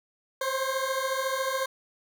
20% pulse beating tone pair, 523.3 / 537.3 Hz, C5 / C5, 0 / +46 cents, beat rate 14 Hz, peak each -25 / -25 dBFS, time 0.41-1.66 s, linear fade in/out 5 ms, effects none

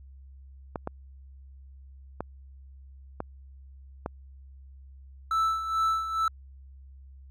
clicks, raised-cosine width 1 ms, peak -17 dBFS, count 5, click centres 0.758 / 0.874 / 2.206 / 3.204 / 4.061 s
triangle tone with tremolo, 1318.5 Hz, E6, in tune, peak -20 dBFS, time 5.31-6.28 s, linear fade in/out 2 ms, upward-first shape sine, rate 2.3 Hz, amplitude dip 65%
effects added 67 Hz sine -46 dBFS peak until 7.3 s

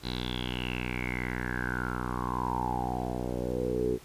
10% pulse tone with low-pass filter sweep, 61.74 Hz, B1, in tune, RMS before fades -32 dBFS, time 0.02-3.99 s, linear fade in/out 50 ms, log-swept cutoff 4100 to 400 Hz, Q 8.9, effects pink hiss -53 dBFS RMS until 4.04 s + resampled to 32000 Hz

